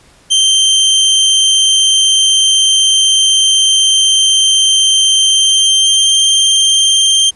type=tone with pitch glide; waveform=sawtooth; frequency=3136 to 3161 Hz; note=G7 to G7; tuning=0 to +14 cents; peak=-4 dBFS; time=0.3-7.31 s; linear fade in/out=20 ms; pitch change=+14 cents; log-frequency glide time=5.23-6.19 s; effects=pink hiss -46 dBFS RMS until 7.35 s + resampled to 24000 Hz